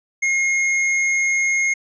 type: tone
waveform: square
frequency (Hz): 2147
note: C7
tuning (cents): +44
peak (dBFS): -17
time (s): 0.22-1.74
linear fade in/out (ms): 10
effects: resampled to 16000 Hz